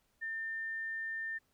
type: tone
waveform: sine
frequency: 1800 Hz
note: A6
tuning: 39 cents sharp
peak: -36 dBFS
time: 0.21-1.39 s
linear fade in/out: 20 ms
effects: pink hiss -75 dBFS RMS until 1.53 s